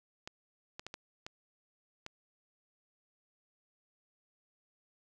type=clicks; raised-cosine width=0.2 ms; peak=-25 dBFS; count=6; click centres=0.275 / 0.795 / 0.866 / 0.941 / 1.265 / 2.064 s; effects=none